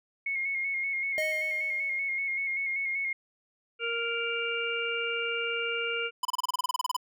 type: tone with vibrato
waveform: sine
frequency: 2171 Hz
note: C#7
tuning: 37 cents flat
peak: -28 dBFS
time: 0.26-3.13 s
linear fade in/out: 5 ms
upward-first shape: square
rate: 5.2 Hz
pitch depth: 29 cents each way
type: tone with exponential decay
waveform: square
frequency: 622.3 Hz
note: D#5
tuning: in tune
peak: -29 dBFS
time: 1.18-2.2 s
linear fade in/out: 0 ms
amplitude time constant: 220 ms
type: harmonic tone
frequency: 466.2 Hz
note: A#4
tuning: in tune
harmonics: 1 / 3 / 5 / 6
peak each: -34 / -34 / -34 / -34 dBFS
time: 3.79-6.11 s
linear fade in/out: 50 ms
type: tone bursts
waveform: square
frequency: 1002 Hz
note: B5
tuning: 25 cents sharp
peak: -26 dBFS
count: 15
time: 6.23-6.966 s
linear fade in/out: 5 ms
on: 22 ms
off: 29 ms
effects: none